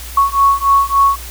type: beating tone pair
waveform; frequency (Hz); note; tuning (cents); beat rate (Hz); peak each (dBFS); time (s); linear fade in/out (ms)
sine; 1107 / 1110.5; C#6 / C#6; -3 / +3; 3.5; -12; 0.17-1.16; 5
effects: added 60 Hz sine -29 dBFS peak until 1.3 s + white hiss -32 dBFS RMS until 1.3 s